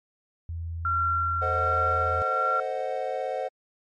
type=tone; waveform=sine; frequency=83.4 Hz; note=E2; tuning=21 cents sharp; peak=-30 dBFS; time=0.49-2.22 s; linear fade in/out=0 ms
type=tone with tremolo; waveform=sine; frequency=1369 Hz; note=F6; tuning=35 cents flat; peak=-22 dBFS; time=0.85-2.6 s; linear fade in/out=2 ms; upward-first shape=sine; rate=1.3 Hz; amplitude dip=30%
type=chord; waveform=triangle; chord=A diminished seventh; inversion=none; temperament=equal with one note detuned; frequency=447.4 / 523.3 / 622.3 / 740 Hz; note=A4 / C5 / Eb5 / Gb5; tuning=+29 / 0 / 0 / 0 cents; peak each=-34 / -29 / -32 / -30 dBFS; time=1.41-3.49 s; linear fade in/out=20 ms
effects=MP3 48 kbps